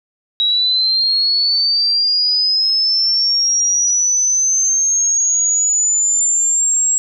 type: linear sweep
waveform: sine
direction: up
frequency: 3845 to 7630 Hz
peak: -12 dBFS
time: 0.4-6.98 s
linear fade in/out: 0 ms
effects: none